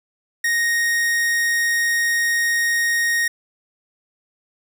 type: tone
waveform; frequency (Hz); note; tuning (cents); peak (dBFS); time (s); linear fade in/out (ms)
45% pulse; 1864.7; A#6; 0; -17; 0.44-3.28; 5
effects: none